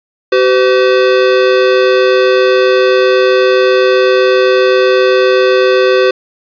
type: tone pair together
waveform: square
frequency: 381.4 / 509.1 Hz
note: G4 / C5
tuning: -47 / -47 cents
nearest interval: perfect fourth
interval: 500 cents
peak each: -10 dBFS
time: 0.32-6.11 s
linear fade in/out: 5 ms
effects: resampled to 11025 Hz + 7-bit